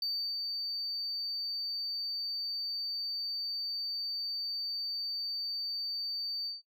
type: tone with ADSR envelope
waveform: sine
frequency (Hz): 4596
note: D8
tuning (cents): -38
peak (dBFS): -28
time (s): 0.02-6.62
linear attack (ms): 3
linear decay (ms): 330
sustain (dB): -4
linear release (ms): 160
effects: noise-tail reverb RT60 0.1 s tail -18 dB re dry + tanh soft clip ceiling -30 dBFS